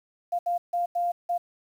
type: tone bursts at uneven times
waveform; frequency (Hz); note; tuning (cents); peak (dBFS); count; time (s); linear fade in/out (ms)
sine; 698.5; F5; 0; -23; 5; 0.32-0.39 / 0.46-0.58 / 0.73-0.86 / 0.95-1.12 / 1.29-1.38; 10
effects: 9-bit